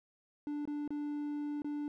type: tone with dropouts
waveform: triangle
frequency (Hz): 293.7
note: D4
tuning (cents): 0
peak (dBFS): -33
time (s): 0.47-1.88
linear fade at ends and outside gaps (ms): 1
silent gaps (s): 0.654-0.675 / 0.877-0.905 / 1.62-1.645
effects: none